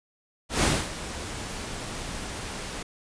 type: noise with ADSR envelope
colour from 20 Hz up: pink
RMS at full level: -21 dBFS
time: 0.49-2.83 s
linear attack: 140 ms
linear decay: 240 ms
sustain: -14 dB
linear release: 7 ms
effects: resampled to 22050 Hz